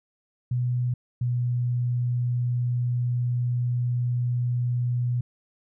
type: tone pair in turn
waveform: sine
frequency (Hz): 123.47 / 122.33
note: B2 / B2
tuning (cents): 0 / -16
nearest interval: unison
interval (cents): 16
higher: first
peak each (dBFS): -22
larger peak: neither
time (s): 0.51-0.94 / 1.21-5.21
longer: second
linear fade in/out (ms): 5
effects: none